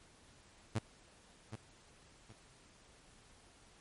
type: tone with echo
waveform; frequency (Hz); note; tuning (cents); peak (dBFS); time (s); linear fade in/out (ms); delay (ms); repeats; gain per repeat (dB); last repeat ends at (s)
sawtooth; 110; A2; 0; -28; 0.75-0.79; 10; 770; 2; -10; 2.33
effects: pink hiss -63 dBFS RMS until 3.8 s + MP3 48 kbps